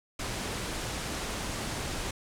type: low-pass noise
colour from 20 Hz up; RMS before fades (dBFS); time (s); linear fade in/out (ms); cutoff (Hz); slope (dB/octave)
pink; -35; 0.19-2.11; 5; 10000; 24
effects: none